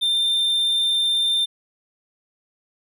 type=tone; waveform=triangle; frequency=3591 Hz; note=A7; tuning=35 cents sharp; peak=-16 dBFS; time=0.01-1.46 s; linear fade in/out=20 ms; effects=none

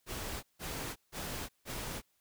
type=noise bursts; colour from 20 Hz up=pink; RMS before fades=-40 dBFS; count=4; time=0.06-2.02 s; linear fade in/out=50 ms; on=370 ms; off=160 ms; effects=white hiss -75 dBFS RMS until 2.2 s

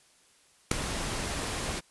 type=noise with ADSR envelope; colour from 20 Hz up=pink; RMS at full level=-20 dBFS; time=0.71-1.81 s; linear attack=5 ms; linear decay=3 ms; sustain=-13 dB; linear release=30 ms; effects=white hiss -62 dBFS RMS until 1.9 s + resampled to 24000 Hz

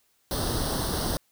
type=noise with comb filter; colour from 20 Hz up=pink; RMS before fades=-28 dBFS; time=0.31-1.17 s; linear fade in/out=0 ms; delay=0.21 ms; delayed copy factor=+0.85; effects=white hiss -68 dBFS RMS until 1.31 s

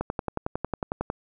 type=click train; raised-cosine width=1 ms; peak=-13 dBFS; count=13; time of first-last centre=0.01-1.101 s; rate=11 Hz; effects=none

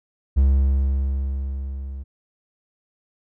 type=tone with level ramp; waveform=triangle; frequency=67.7 Hz; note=C#2; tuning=40 cents flat; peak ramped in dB=-10 to -28 dBFS; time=0.36-2.04 s; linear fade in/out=20 ms; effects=none

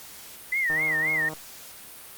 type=tone with vibrato; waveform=sine; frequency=1975.5 Hz; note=B6; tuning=in tune; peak=-22 dBFS; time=0.52-1.29 s; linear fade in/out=5 ms; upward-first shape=sine; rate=3.8 Hz; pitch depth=160 cents each way
type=click train; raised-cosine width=1 ms; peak=-24 dBFS; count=100; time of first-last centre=0.7-1.335 s; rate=156 Hz
effects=white hiss -44 dBFS RMS until 2.17 s + Opus 48 kbps

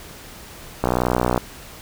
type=click train; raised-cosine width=1 ms; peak=-4 dBFS; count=34; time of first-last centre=0.84-1.377 s; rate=61.4 Hz; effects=pink hiss -40 dBFS RMS until 1.81 s

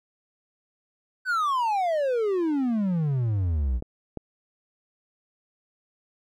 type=exponential sweep; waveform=triangle; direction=down; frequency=1545 to 56.9 Hz; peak=-20 dBFS; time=1.25-3.81 s; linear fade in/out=50 ms
type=clicks; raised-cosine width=2 ms; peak=-20 dBFS; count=2; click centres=3.824 / 4.173 s
effects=none

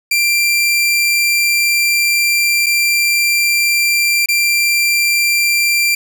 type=tone with dropouts; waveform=sawtooth; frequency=2367 Hz; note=D7; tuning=13 cents sharp; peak=-8 dBFS; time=0.11-5.95 s; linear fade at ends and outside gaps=5 ms; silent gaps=2.662-2.665 / 4.26-4.286 s; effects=none

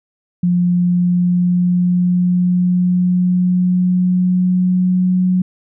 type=tone with pitch glide; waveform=sine; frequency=176.9 to 183.14 Hz; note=F3 to F#3; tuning=+23 to -17 cents; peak=-11 dBFS; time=0.43-5.42 s; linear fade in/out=5 ms; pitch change=+60 cents; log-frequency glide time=0.72-5.25 s; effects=none

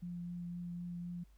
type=tone with vibrato; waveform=sine; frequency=174.61 Hz; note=F3; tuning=in tune; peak=-40 dBFS; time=0.02-1.24 s; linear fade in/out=10 ms; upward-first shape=triangle; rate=3.9 Hz; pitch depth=13 cents each way; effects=added 50 Hz sine -60 dBFS peak until 1.37 s + pink hiss -75 dBFS RMS until 1.37 s

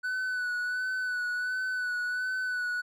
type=tone with vibrato; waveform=triangle; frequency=1491 Hz; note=F#6; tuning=13 cents sharp; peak=-27 dBFS; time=0.03-2.82 s; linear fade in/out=20 ms; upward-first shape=sine; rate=1.4 Hz; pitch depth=29 cents each way; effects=none

